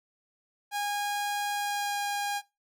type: tone with pitch glide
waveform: sawtooth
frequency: 819 to 813.8 Hz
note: G#5 to G#5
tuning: -24 to -35 cents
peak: -25 dBFS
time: 0.71-2.42 s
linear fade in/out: 50 ms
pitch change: -11 cents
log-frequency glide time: 1.54-1.98 s
effects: noise-tail reverb RT60 0.2 s tail -17 dB re dry